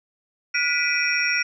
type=tone cluster; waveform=sine; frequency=1440 / 1977 / 2352 / 2506 / 5570 Hz; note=F#6 / B6 / D7 / D#7 / F8; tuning=-47 / +1 / +2 / +12 / -5 cents; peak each=-26 dBFS; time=0.54-1.43 s; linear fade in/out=10 ms; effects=none